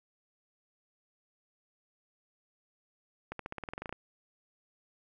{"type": "accelerating click train", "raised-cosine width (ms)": 0.5, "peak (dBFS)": -23, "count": 13, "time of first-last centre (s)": [3.32, 3.926], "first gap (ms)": 73, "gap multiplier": 0.93, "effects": []}